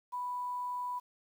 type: tone with quantisation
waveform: sine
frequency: 987.8 Hz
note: B5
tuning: in tune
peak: -34 dBFS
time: 0.12-1 s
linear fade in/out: 20 ms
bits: 10
effects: none